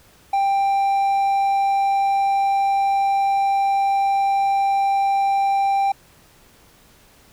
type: tone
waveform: triangle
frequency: 789 Hz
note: G5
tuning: 11 cents sharp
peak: -14 dBFS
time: 0.33-5.92 s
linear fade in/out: 5 ms
effects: pink hiss -52 dBFS RMS until 7.32 s